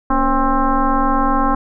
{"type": "tone with frequency modulation", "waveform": "sine", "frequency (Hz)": 542, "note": "C#5", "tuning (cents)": -39, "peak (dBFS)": -12, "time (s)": [0.1, 1.55], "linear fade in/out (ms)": 5, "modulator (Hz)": 260, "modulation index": 2.8, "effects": []}